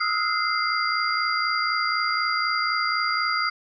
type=tone cluster; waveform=sine; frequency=1249 / 1313 / 1424 / 2079 / 4778 Hz; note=D#6 / E6 / F6 / C7 / D8; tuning=+6 / -7 / +33 / -12 / +29 cents; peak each=-28 dBFS; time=0-3.5 s; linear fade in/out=10 ms; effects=none